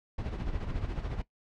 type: noise with tremolo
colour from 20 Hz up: brown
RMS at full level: -32 dBFS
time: 0.18-1.22 s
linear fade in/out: 5 ms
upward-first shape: sine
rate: 14 Hz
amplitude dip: 60%
effects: noise-tail reverb RT60 0.1 s tail -17 dB re dry + low-pass 4000 Hz 12 dB/octave